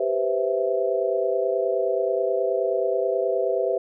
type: chord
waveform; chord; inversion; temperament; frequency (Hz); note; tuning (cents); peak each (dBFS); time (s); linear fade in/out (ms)
sine; C major seventh; second; equal; 392 / 493.9 / 523.3 / 659.3; G4 / B4 / C5 / E5; 0 / 0 / 0 / 0; -26; 0-3.78; 5
effects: none